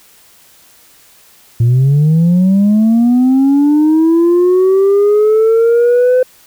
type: linear sweep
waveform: sine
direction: up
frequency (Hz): 113.9 to 511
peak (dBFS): -4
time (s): 1.6-6.23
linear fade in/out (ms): 5
effects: tanh soft clip ceiling -5 dBFS + white hiss -45 dBFS RMS until 6.46 s